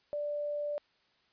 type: tone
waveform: sine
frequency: 587.3 Hz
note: D5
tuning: in tune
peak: -32 dBFS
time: 0.13-0.78 s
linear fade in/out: 0 ms
effects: white hiss -70 dBFS RMS until 1.32 s + resampled to 11025 Hz